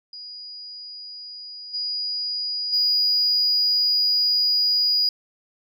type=tone with level steps; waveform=sine; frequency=4899 Hz; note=D#8; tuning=28 cents flat; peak=-35 / -24 / -16 dBFS; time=0.13-5.09 s; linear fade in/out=2 ms; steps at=1.73 / 2.72 s; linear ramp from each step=20 ms; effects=tanh soft clip ceiling -13 dBFS

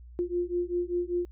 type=beating tone pair; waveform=sine; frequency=349.2 / 354.3 Hz; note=F4 / F4; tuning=0 / +25 cents; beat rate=5.1 Hz; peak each=-30 dBFS; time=0.19-1.25 s; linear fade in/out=0 ms; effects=added 60 Hz sine -45 dBFS peak until 1.31 s

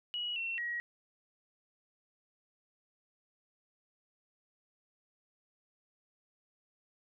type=tone with pitch steps; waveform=sine; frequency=2914 / 2713 / 1903 Hz; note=F#7 / E7 / A#6; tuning=-27 / +49 / +35 cents; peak=-34 dBFS; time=0.14-0.8 s; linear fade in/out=0 ms; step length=220 ms; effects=none

